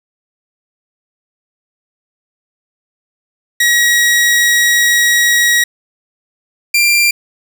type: tone pair in turn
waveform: sawtooth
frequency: 1906 / 2376 Hz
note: A#6 / D7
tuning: +38 / +20 cents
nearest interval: major third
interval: 382 cents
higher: second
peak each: -5 dBFS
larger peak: neither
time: 3.6-5.64 / 6.74-7.11 s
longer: first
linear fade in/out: 5 ms
effects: none